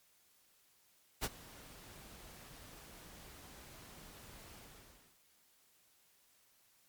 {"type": "noise with ADSR envelope", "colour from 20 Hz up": "pink", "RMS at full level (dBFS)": -34, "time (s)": [1.21, 5.19], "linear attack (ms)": 31, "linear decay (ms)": 41, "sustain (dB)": -21, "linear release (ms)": 630, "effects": ["white hiss -70 dBFS RMS until 6.88 s", "MP3 96 kbps"]}